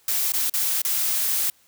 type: noise with dropouts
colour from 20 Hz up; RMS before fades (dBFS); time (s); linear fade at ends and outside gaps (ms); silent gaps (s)
blue; -23; 0.08-1.5; 2; 0.321-0.336 / 0.497-0.538 / 0.818-0.849
effects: white hiss -59 dBFS RMS until 1.67 s